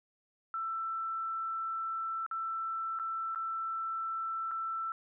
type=tone with dropouts; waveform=sine; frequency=1332 Hz; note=E6; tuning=18 cents sharp; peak=-33 dBFS; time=0.54-4.92 s; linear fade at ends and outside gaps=1 ms; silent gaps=2.264-2.312 / 2.989-2.997 / 3.348-3.358 / 4.511-4.515 s; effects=none

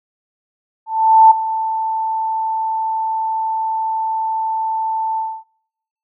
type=tone with ADSR envelope; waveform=sine; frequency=886 Hz; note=A5; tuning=12 cents sharp; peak=-3 dBFS; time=0.86-5.44 s; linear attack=450 ms; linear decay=7 ms; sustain=-14 dB; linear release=260 ms; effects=noise-tail reverb RT60 0.9 s tail -24 dB re dry

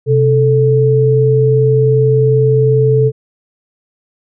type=tone pair together; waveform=sine; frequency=130 / 438.7 Hz; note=C3 / A4; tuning=-11 / -5 cents; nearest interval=octave + major sixth; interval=2106 cents; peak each=-10 dBFS; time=0.06-3.12 s; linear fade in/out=50 ms; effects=none

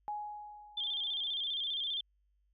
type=tone with exponential decay; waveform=sine; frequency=836 Hz; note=G#5; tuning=11 cents sharp; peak=-34 dBFS; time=0.08-1.46 s; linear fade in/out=0 ms; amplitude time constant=300 ms
type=tone with vibrato; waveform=sine; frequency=3367 Hz; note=G#7; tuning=23 cents sharp; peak=-33 dBFS; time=0.77-2.01 s; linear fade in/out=5 ms; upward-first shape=square; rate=15 Hz; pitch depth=77 cents each way
effects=added 50 Hz sine -70 dBFS peak until 2.53 s

